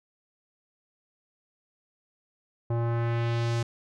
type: tone with low-pass filter sweep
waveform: square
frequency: 117.1 Hz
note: A#2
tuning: 8 cents sharp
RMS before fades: -27 dBFS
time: 2.7-3.63 s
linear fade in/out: 5 ms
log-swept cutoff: 800 to 7500 Hz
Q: 1.1
effects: none